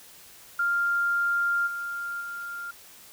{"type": "tone with level steps", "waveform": "sine", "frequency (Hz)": 1396.9, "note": "F6", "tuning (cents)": 0, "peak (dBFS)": [-22, -30, -33], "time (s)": [0.59, 2.71], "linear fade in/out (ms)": 5, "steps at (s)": [1.66, 2.2], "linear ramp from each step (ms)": 20, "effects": ["white hiss -50 dBFS RMS until 3.12 s"]}